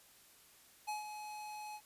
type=tone with ADSR envelope; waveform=square; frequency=846 Hz; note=G#5; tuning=32 cents sharp; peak=-37 dBFS; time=0.87-1.81 s; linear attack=20 ms; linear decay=140 ms; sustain=-8 dB; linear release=59 ms; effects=white hiss -63 dBFS RMS until 1.85 s + resampled to 32000 Hz